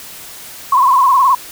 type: tone with vibrato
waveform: sine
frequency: 1046.5 Hz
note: C6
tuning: in tune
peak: -7 dBFS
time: 0.72-1.35 s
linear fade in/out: 5 ms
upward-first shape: sine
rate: 19 Hz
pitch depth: 110 cents each way
effects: white hiss -33 dBFS RMS until 1.51 s